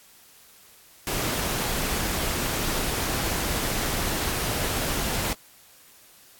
pink noise, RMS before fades -27 dBFS, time 1.07-5.33 s, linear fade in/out 0 ms, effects white hiss -53 dBFS RMS until 6.39 s + AAC 64 kbps

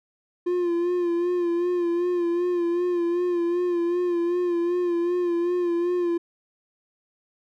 triangle tone with vibrato, 349.2 Hz, F4, in tune, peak -19 dBFS, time 0.46-6.18 s, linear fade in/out 10 ms, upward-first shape sine, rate 2.6 Hz, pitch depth 43 cents each way, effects none

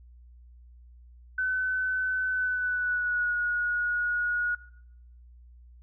sine tone with pitch glide, 1514 to 1449.8 Hz, F#6 to F#6, +39 to -36 cents, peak -25 dBFS, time 1.38-4.55 s, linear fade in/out 5 ms, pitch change -75 cents, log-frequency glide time 2.3-3.36 s, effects noise-tail reverb RT60 0.7 s tail -19 dB re dry + added 60 Hz sine -49 dBFS peak until 5.82 s

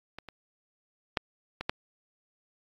clicks, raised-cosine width 0.3 ms, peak -24 / -27 / -10 / -18 / -11 dBFS, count 5, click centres 0.186 / 0.287 / 1.172 / 1.61 / 1.695 s, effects AAC 64 kbps

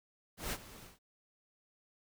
pink noise with ADSR envelope, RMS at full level -36 dBFS, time 0.37-0.99 s, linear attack 150 ms, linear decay 52 ms, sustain -17 dB, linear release 150 ms, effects none

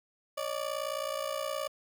30% pulse ring-modulated tone, 584 Hz, D5, 10 cents flat, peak -27 dBFS, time 0.37-1.68 s, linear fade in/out 10 ms, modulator 29.5 Hz, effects 9-bit

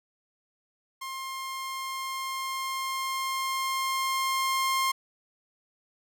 sawtooth tone with level ramp, 1062 Hz, C6, 25 cents sharp, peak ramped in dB -31 to -20 dBFS, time 1.01-4.92 s, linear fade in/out 10 ms, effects none

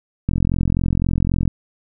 click train, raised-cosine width 5 ms, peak -6 dBFS, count 53, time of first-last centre 0.29-1.477 s, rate 43.8 Hz, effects none

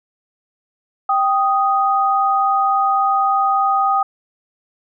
sine tone pair together, 784 / 1244.5 Hz, G5 / D#6, 0 / 0 cents, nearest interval minor sixth, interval 800 cents, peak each -16 dBFS, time 1.09-4.03 s, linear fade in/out 5 ms, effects none

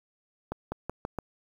accelerating click train, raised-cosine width 1 ms, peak -18 dBFS, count 5, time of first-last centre 0.52-1.187 s, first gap 200 ms, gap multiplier 0.88, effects 8-bit

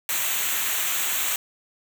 white noise with comb filter, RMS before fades -25 dBFS, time 0.09-1.36 s, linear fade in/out 2 ms, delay 0.2 ms, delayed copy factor -0.75, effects none

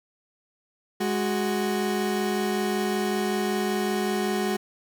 30% pulse tone pair together, 207.7 / 370.1 Hz, G#3 / F#4, 0 / 0 cents, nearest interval minor seventh, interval 1000 cents, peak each -24 dBFS, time 1-4.57 s, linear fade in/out 10 ms, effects none

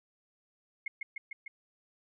sine tone with echo, 2153 Hz, C7, 49 cents sharp, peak -32 dBFS, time 0.86-0.88 s, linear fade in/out 5 ms, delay 150 ms, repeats 4, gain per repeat -2 dB, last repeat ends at 1.48 s, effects none

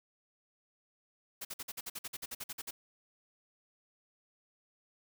white noise bursts, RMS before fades -41 dBFS, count 15, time 1.41-2.71 s, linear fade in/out 10 ms, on 40 ms, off 50 ms, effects none

